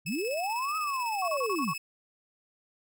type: linear two-way sweep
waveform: sine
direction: up then down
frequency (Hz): 123.3 to 1283 to 123.3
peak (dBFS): -29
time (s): 0.05-1.74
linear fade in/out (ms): 50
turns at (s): 0.77
type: tone with tremolo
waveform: sawtooth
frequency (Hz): 2600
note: E7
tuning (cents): -24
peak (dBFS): -31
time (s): 0.06-1.78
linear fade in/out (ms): 5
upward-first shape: square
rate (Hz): 16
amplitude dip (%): 40
type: tone bursts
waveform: sine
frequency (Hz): 1108.7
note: C#6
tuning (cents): 0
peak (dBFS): -29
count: 6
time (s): 1.22-1.736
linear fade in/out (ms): 5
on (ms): 61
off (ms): 30
effects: none